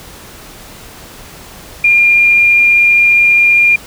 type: tone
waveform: sine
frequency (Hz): 2405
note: D7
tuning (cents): +41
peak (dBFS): -5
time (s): 1.84-3.76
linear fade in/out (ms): 5
effects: pink hiss -34 dBFS RMS until 3.86 s